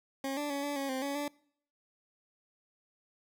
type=tone with pitch steps; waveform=20% pulse; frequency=271.1 / 292.7 / 280.9 / 288.1 / 275.2 / 261.6 / 280.8 / 290.2 Hz; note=C#4 / D4 / C#4 / D4 / C#4 / C4 / C#4 / D4; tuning=-38 / -6 / +23 / -33 / -12 / 0 / +22 / -21 cents; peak=-28 dBFS; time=0.24-1.28 s; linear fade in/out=2 ms; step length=130 ms; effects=noise-tail reverb RT60 0.6 s tail -23 dB re dry